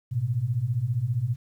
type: beating tone pair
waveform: sine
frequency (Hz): 110 / 125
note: A2 / B2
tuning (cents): 0 / +21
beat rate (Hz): 15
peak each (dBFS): -28 / -25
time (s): 0.11-1.36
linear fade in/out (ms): 20
effects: 10-bit